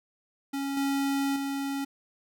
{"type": "tone with level steps", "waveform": "square", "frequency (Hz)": 276.6, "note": "C#4", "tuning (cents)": -4, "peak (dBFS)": [-30, -26, -30], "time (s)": [0.53, 1.85], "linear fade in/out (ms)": 10, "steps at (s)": [0.77, 1.36], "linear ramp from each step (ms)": 2, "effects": []}